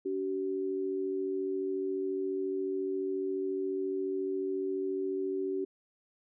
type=tone pair together; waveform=sine; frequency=286.3 / 380.6 Hz; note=D4 / F#4; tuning=-44 / +49 cents; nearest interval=perfect fourth; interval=493 cents; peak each=-37 / -31 dBFS; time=0.05-5.65 s; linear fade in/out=10 ms; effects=none